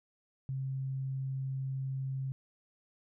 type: tone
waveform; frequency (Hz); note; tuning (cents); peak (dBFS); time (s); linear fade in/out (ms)
sine; 133.6; C3; +36; -33; 0.49-2.32; 0
effects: none